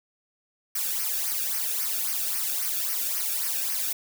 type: noise with flanger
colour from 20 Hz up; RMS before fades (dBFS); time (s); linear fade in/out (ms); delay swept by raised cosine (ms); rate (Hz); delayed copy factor
blue; -28; 0.75-3.93; 5; 0.26 to 1.01; 3.7; -0.8
effects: none